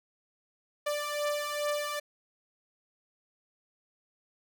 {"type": "beating tone pair", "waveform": "sawtooth", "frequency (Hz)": [587.3, 589.7], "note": ["D5", "D5"], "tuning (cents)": [0, 7], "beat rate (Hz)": 2.4, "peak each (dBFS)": [-31, -28], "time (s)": [0.86, 2], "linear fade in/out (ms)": 10, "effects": []}